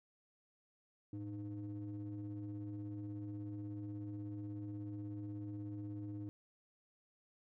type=ring-modulated tone; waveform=triangle; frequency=99.4 Hz; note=G2; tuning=25 cents sharp; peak=-37 dBFS; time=1.13-6.29 s; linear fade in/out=0 ms; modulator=207 Hz; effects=none